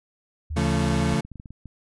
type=tone with vibrato; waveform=sine; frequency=75.3 Hz; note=D2; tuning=44 cents sharp; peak=-27 dBFS; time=0.5-1.15 s; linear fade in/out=10 ms; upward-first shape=sine; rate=4.1 Hz; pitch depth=72 cents each way
type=chord; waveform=35% pulse; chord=Db augmented; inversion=none; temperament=equal with one note detuned; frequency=138.59 / 170.43 / 220 Hz; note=Db3 / F3 / A3; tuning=0 / -42 / 0 cents; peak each=-24 dBFS; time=0.56-1.21 s; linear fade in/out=10 ms
type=clicks; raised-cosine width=5 ms; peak=-28 dBFS; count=8; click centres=1.134 / 1.25 / 1.317 / 1.357 / 1.399 / 1.458 / 1.506 / 1.657 s
effects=resampled to 24000 Hz